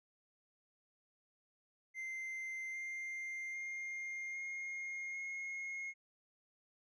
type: tone with pitch steps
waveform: triangle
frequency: 2082 / 2100 / 2118 / 2137 / 2155 Hz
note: C7 / C7 / C7 / C7 / C#7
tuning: -9 / +6 / +21 / +36 / -49 cents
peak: -39 dBFS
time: 1.94-5.94 s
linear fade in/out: 50 ms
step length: 800 ms
effects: resampled to 22050 Hz